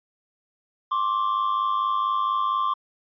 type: tone pair together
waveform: triangle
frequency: 1058.7 / 1163 Hz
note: C6 / D6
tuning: +20 / -17 cents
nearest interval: major second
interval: 163 cents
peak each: -21 dBFS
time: 0.91-2.74 s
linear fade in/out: 10 ms
effects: tanh soft clip ceiling -16 dBFS + resampled to 11025 Hz